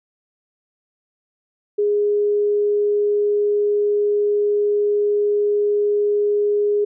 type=tone; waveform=sine; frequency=413.3 Hz; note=G#4; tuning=8 cents flat; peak=-15 dBFS; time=1.78-6.85 s; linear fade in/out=10 ms; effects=none